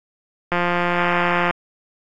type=click train; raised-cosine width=0.5 ms; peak=-5 dBFS; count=174; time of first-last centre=0.52-1.509 s; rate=175 Hz; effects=AAC 48 kbps